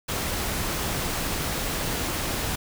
pink noise, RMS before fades -28 dBFS, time 0.08-2.56 s, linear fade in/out 10 ms, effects none

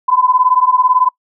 sine beating tone pair, 1002 / 1020 Hz, B5 / C6, +25 / -44 cents, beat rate 18 Hz, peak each -12 dBFS, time 0.08-1.09 s, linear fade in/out 10 ms, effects noise-tail reverb RT60 0.1 s tail -24 dB re dry

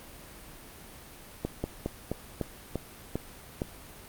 slowing click train, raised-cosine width 2 ms, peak -16 dBFS, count 8, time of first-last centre 1.45-3.619 s, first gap 190 ms, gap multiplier 1.16, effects pink hiss -48 dBFS RMS until 4.08 s + Opus 32 kbps

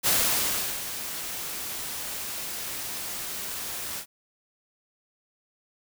white noise with ADSR envelope, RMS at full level -22 dBFS, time 0.03-4.06 s, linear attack 36 ms, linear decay 740 ms, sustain -12 dB, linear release 76 ms, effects none

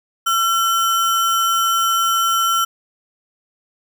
sine tone with sample-and-hold, 1354 Hz, E6, 46 cents sharp, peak -14 dBFS, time 0.26-2.65 s, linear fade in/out 10 ms, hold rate 4410 Hz, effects none

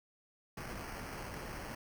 pink noise with sample-and-hold, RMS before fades -44 dBFS, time 0.57-1.75 s, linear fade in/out 5 ms, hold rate 3675 Hz, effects none

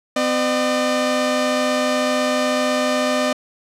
sawtooth tone pair together, 254 / 604 Hz, B3 / D5, +49 / +48 cents, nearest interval octave + minor third, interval 1499 cents, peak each -17 / -15 dBFS, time 0.16-3.33 s, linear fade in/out 5 ms, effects low-pass 8000 Hz 12 dB/octave

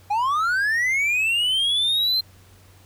triangle linear sweep, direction up, 795 to 4156 Hz, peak -17 dBFS, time 0.1-2.21 s, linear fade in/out 10 ms, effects added 94 Hz sine -50 dBFS peak until 2.85 s + pink hiss -54 dBFS RMS until 2.85 s

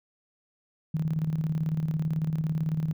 sine tone with tremolo, 157.6 Hz, D#3, 23 cents sharp, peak -23 dBFS, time 0.94-2.93 s, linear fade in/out 5 ms, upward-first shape square, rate 18 Hz, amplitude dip 55%, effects none

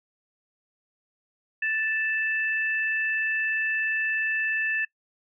sine tone pair together, 1760 / 2637 Hz, A6 / E7, 0 / 0 cents, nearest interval perfect fifth, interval 700 cents, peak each -25 / -29 dBFS, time 1.62-4.85 s, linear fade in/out 5 ms, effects noise-tail reverb RT60 0.1 s tail -23 dB re dry

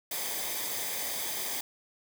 white noise with comb filter, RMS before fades -34 dBFS, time 0.11-1.61 s, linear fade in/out 5 ms, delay 0.72 ms, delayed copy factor -0.6, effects none

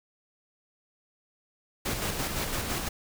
pink noise with tremolo, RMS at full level -30 dBFS, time 1.85-2.89 s, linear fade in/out 10 ms, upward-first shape square, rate 5.9 Hz, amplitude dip 35%, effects none

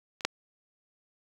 clicks, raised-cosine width 0.2 ms, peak -25 / -7 dBFS, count 2, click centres 0.208 / 0.25 s, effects high-pass 200 Hz 12 dB/octave + 7-bit

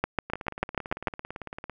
two click trains, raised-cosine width 0.5 ms, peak -9 / -21 dBFS, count 8 / 26, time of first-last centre 0.04-1.072 / 0.3-1.697 s, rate 6.78 / 17.9 Hz, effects none

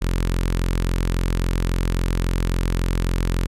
sawtooth tone with notch filter, 43.65 Hz, F1, in tune, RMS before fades -21 dBFS, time 0.01-3.47 s, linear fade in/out 20 ms, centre 720 Hz, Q 1.7, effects resampled to 32000 Hz

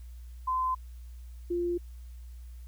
sine tone pair in turn, 1028 / 348.4 Hz, C6 / F4, -31 / -4 cents, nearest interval octave + perfect fifth, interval 1873 cents, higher first, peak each -26 / -27 dBFS, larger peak first, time 0.47-0.75 / 1.5-1.78 s, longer neither, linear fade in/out 10 ms, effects added 60 Hz sine -42 dBFS peak until 2.67 s + white hiss -65 dBFS RMS until 2.67 s

